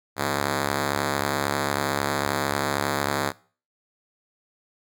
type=ring-modulated tone; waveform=5% pulse; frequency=142.2 Hz; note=C#3; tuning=45 cents sharp; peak=-9 dBFS; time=0.16-3.33 s; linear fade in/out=50 ms; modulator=34.6 Hz; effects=noise-tail reverb RT60 0.4 s tail -20 dB re dry